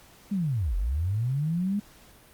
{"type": "linear two-way sweep", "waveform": "sine", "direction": "down then up", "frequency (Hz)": [210, 41.48, 210], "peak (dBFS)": -24, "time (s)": [0.31, 1.8], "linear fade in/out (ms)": 10, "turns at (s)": 0.76, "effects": ["pink hiss -54 dBFS RMS until 2.33 s", "Opus 48 kbps"]}